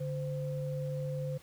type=tone pair together; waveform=sine; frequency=144.8 / 516 Hz; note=D3 / C5; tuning=-24 / -24 cents; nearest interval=octave + minor seventh; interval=2200 cents; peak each=-34 / -38 dBFS; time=0-1.38 s; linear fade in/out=10 ms; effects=pink hiss -58 dBFS RMS until 1.42 s